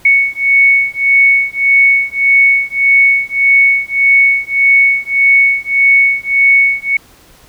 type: beating tone pair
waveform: sine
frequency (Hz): 2217 / 2218.7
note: C#7 / C#7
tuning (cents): 0 / +1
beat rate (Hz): 1.7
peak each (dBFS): -10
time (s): 0.05-6.97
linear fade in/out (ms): 5
effects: pink hiss -44 dBFS RMS until 7.48 s